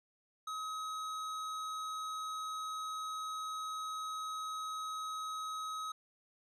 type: tone with hard clipping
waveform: sine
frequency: 1272 Hz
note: D#6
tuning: 38 cents sharp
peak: -40 dBFS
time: 0.47-5.92 s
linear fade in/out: 5 ms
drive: 15 dB
effects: low-pass 11000 Hz 12 dB/octave